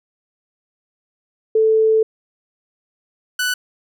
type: tone pair in turn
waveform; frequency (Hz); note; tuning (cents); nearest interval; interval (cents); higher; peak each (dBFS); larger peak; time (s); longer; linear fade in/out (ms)
sine / sawtooth; 440 / 1488.6; A4 / F#6; 0 / +10; octave + major sixth; 2110; second; -11 / -14; first; 1.55-2.03 / 3.39-3.54; first; 5
effects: none